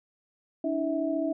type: tone cluster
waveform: sine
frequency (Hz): 287.4 / 321.7 / 650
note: D4 / E4 / E5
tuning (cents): -37 / -42 / -24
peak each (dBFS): -30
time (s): 0.64-1.33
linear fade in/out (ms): 5
effects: none